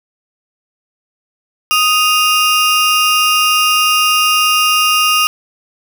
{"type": "tone pair together", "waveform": "35% pulse", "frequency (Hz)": [1244.6, 2794], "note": ["D#6", "F7"], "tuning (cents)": [0, 0], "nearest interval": "octave + major second", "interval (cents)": 1400, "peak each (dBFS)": -11, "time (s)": [1.71, 5.27], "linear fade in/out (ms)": 0, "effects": []}